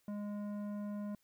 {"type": "tone with tanh clipping", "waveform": "sine", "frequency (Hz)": 206.2, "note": "G#3", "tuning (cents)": -12, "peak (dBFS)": -40, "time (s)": [0.08, 1.15], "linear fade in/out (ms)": 2, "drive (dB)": 12, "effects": ["white hiss -75 dBFS RMS until 1.23 s"]}